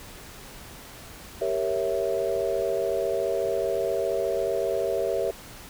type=chord; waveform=sine; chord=G diminished seventh; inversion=none; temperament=equal; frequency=392 / 466.2 / 554.4 / 659.3 Hz; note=G4 / Bb4 / Db5 / Fb5; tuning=0 / 0 / 0 / 0 cents; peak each=-29 dBFS; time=1.41-5.31 s; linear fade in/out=5 ms; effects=pink hiss -44 dBFS RMS until 5.69 s